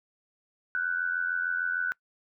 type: tone with amplitude modulation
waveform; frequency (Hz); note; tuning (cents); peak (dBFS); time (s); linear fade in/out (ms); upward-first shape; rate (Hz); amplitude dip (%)
sine; 1492; F#6; +14; -23; 0.75-1.92; 0; sine; 86.6; 70
effects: noise-tail reverb RT60 0.1 s tail -23 dB re dry